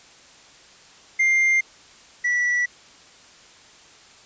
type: tone pair in turn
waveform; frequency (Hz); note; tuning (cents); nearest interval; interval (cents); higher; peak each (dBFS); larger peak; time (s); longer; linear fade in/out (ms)
triangle; 2100 / 1952.8; C7 / B6; +6 / -20; minor second; 126; first; -14 / -17; first; 1.19-1.61 / 2.24-2.66; neither; 10
effects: white hiss -49 dBFS RMS until 4.25 s + resampled to 16000 Hz